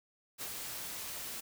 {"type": "noise with ADSR envelope", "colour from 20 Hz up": "white", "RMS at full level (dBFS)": -40, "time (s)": [0.38, 1.41], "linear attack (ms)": 37, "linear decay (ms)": 55, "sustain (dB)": -2, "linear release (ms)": 14, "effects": []}